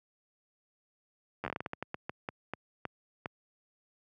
slowing click train, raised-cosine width 0.5 ms, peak -20 dBFS, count 17, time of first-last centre 1.44-3.259 s, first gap 10 ms, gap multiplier 1.28, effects high-pass 100 Hz 12 dB/octave

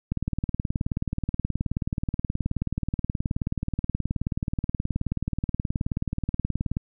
click train, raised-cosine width 5 ms, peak -13 dBFS, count 126, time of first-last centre 0.12-6.769 s, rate 18.8 Hz, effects none

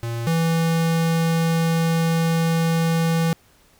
square tone pair in turn, 116.54 / 164.81 Hz, A#2 / E3, 0 / 0 cents, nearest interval tritone, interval 600 cents, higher second, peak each -25 / -18 dBFS, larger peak second, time 0.03-0.27 / 0.27-3.33 s, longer second, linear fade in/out 0 ms, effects pink hiss -56 dBFS RMS until 3.79 s

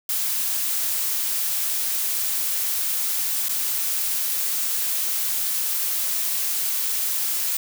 blue noise with dropouts, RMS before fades -24 dBFS, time 0.09-7.57 s, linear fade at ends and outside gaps 2 ms, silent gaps 3.485-3.492 s, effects none

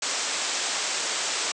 white low-pass noise, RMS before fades -28 dBFS, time 0.02-1.52 s, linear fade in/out 5 ms, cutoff 8200 Hz, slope 96 dB/octave, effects high-pass 400 Hz 12 dB/octave

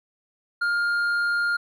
sine tone with hard clipping, 1409 Hz, F6, 15 cents sharp, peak -22 dBFS, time 0.61-1.57 s, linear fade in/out 10 ms, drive 4 dB, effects none

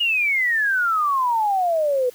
sine exponential sweep, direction down, 2900 to 485.5 Hz, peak -17 dBFS, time 0-2.1 s, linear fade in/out 10 ms, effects white hiss -48 dBFS RMS until 2.14 s

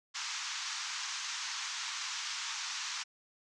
white band-pass noise, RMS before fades -39 dBFS, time 0.14-3.04 s, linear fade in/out 20 ms, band 910 to 6800 Hz, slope 48 dB/octave, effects none

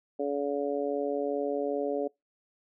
harmonic tone, 142.5 Hz, C#3, 48 cents sharp, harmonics 2 / 3 / 4 / 5, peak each -34 / -31 / -32 / -39 dBFS, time 0.19-2.08 s, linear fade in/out 10 ms, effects noise-tail reverb RT60 0.2 s tail -26 dB re dry

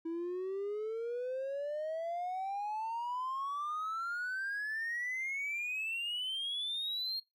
triangle exponential sweep, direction up, 325.7 to 4263 Hz, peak -32 dBFS, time 0.05-7.2 s, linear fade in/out 10 ms, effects noise-tail reverb RT60 0.2 s tail -24 dB re dry + tanh soft clip ceiling -30 dBFS

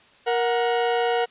40% pulse tone pair together, 470.1 / 734.9 Hz, A#4 / F#5, +15 / -12 cents, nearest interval minor sixth, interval 773 cents, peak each -21 / -23 dBFS, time 0.26-1.26 s, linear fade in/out 20 ms, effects white hiss -54 dBFS RMS until 1.3 s + resampled to 8000 Hz

